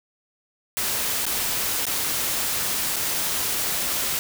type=noise with dropouts; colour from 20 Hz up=white; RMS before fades=-25 dBFS; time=0.77-4.19 s; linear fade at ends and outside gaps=0 ms; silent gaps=1.255-1.265 / 1.854-1.867 / 2.959-2.965 s; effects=none